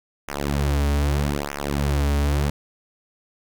sawtooth tone with flanger, 71.6 Hz, D2, 43 cents flat, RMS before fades -22 dBFS, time 0.28-2.5 s, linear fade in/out 5 ms, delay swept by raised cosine 0.23 to 5.93 ms, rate 0.8 Hz, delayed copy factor -1, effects none

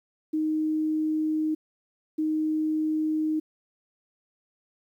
sine tone pair in turn, 311.1 / 311.1 Hz, D#4 / D#4, 0 / 0 cents, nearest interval unison, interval 0 cents, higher neither, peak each -23 dBFS, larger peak neither, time 0.33-1.55 / 2.18-3.4 s, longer neither, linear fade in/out 10 ms, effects 10-bit

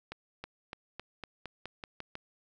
accelerating click train, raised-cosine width 0.3 ms, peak -24 dBFS, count 10, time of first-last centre 0.12-2.154 s, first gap 320 ms, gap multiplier 0.91, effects none

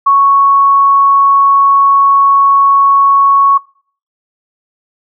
sine tone, 1108.7 Hz, C#6, in tune, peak -4 dBFS, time 0.06-3.58 s, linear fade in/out 10 ms, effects noise-tail reverb RT60 0.5 s tail -23 dB re dry

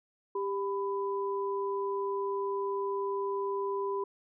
sine tone pair together, 395.7 / 997 Hz, G4 / B5, +16 / +16 cents, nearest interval octave + major third, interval 1600 cents, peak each -31 / -35 dBFS, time 0.35-4.04 s, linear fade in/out 5 ms, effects none

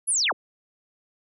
sine linear sweep, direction down, 11000 to 118.7 Hz, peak -20 dBFS, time 0.07-0.33 s, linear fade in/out 20 ms, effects none

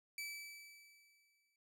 sawtooth tone with exponential decay, 2308 Hz, D7, 31 cents flat, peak -38 dBFS, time 0.18-1.56 s, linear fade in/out 2 ms, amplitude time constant 300 ms, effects none

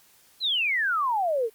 sine exponential sweep, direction down, 4186 to 425.2 Hz, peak -22 dBFS, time 0.4-1.5 s, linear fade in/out 50 ms, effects white hiss -58 dBFS RMS until 1.54 s + Opus 48 kbps

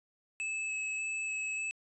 square tone with vibrato, 2598 Hz, E7, 26 cents flat, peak -34 dBFS, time 0.4-1.71 s, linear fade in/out 0 ms, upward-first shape square, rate 1.7 Hz, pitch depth 9 cents each way, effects resampled to 22050 Hz

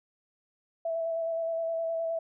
sine tone with vibrato, 659.3 Hz, E5, in tune, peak -28 dBFS, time 0.85-2.19 s, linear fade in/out 5 ms, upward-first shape square, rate 9.6 Hz, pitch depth 14 cents each way, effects none

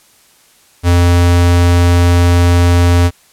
square tone, 87.31 Hz, F2, in tune, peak -7 dBFS, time 0.83-3.11 s, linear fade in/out 50 ms, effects white hiss -48 dBFS RMS until 3.32 s + low-pass 12000 Hz 12 dB/octave

